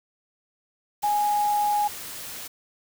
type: tone in noise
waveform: sine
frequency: 830 Hz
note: G#5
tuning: 1 cent flat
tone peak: -20 dBFS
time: 1.03-1.88 s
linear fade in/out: 10 ms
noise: white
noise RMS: -37 dBFS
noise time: 1.02-2.48 s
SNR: +14 dB
effects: none

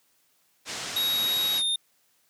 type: low-pass noise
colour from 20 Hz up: white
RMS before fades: -35 dBFS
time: 0.65-1.63 s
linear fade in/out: 50 ms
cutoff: 7100 Hz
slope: 24 dB/octave
type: tone with pitch glide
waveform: square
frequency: 3789 to 3645 Hz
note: A#7 to A#7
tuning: +27 to -40 cents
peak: -24 dBFS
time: 0.96-1.76 s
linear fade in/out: 5 ms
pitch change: -67 cents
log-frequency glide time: 1.57-1.62 s
effects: white hiss -67 dBFS RMS until 2.29 s + high-pass 100 Hz 12 dB/octave

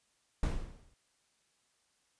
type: noise with exponential decay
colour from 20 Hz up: brown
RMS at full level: -27 dBFS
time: 0.43-0.94 s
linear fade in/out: 2 ms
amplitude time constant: 110 ms
effects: white hiss -74 dBFS RMS until 2.19 s + resampled to 22050 Hz

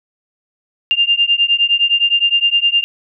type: beating tone pair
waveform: sine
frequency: 2794 / 2803.7 Hz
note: F7 / F7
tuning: 0 / +6 cents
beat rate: 9.7 Hz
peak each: -14 dBFS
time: 0.91-2.84 s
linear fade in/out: 0 ms
effects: none

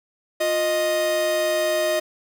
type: tone pair together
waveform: 45% pulse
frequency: 353 / 622.3 Hz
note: F4 / D#5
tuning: +19 / 0 cents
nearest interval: minor seventh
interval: 981 cents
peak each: -28 / -20 dBFS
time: 0.4-2 s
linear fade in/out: 10 ms
effects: none

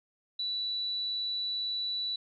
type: tone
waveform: sine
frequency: 3951 Hz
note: B7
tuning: in tune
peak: -30 dBFS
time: 0.39-2.16 s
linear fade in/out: 5 ms
effects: MP3 96 kbps

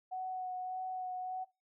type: tone with vibrato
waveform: sine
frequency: 741 Hz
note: F#5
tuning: 2 cents sharp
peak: -36 dBFS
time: 0.11-1.45 s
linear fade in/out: 20 ms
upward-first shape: sine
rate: 1.7 Hz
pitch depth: 14 cents each way
effects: noise-tail reverb RT60 0.2 s tail -17 dB re dry

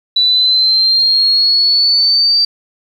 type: exponential sweep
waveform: sine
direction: up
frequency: 3951 to 4661 Hz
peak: -8 dBFS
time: 0.16-2.45 s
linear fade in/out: 5 ms
effects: 7-bit

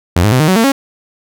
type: tone with pitch steps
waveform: sawtooth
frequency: 87.31 / 105.64 / 127.83 / 154.67 / 187.15 / 226.5 / 274 Hz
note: F2 / G#2 / C3 / D#3 / F#3 / A#3 / C#4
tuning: 0 / +30 / -40 / -10 / +20 / -50 / -20 cents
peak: -4 dBFS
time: 0.16-0.72 s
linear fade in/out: 5 ms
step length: 80 ms
effects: none

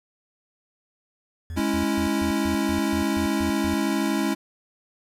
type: tone bursts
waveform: triangle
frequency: 82.41 Hz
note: E2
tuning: in tune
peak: -28 dBFS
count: 10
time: 1.5-3.74 s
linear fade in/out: 0 ms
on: 98 ms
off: 140 ms
type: chord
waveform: square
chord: C# minor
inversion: second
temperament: equal with one note detuned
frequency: 208.4 / 277.2 / 329.6 Hz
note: G#3 / C#4 / E4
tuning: +6 / 0 / 0 cents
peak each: -27 dBFS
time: 1.56-4.35 s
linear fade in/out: 20 ms
effects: resampled to 32000 Hz + 8-bit

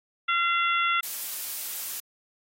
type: harmonic tone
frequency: 685 Hz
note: F5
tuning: 34 cents flat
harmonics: 2 / 3 / 4 / 5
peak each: -24 / -28 / -30 / -32 dBFS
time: 0.28-1.01 s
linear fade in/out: 10 ms
type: noise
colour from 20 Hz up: blue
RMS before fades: -33 dBFS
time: 1.03-2 s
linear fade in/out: 2 ms
effects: AAC 48 kbps

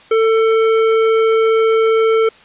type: tone with hard clipping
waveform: sine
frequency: 446.3 Hz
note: A4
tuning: 25 cents sharp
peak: -12 dBFS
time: 0.11-2.29 s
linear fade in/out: 5 ms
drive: 12 dB
effects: white hiss -44 dBFS RMS until 2.44 s + resampled to 8000 Hz

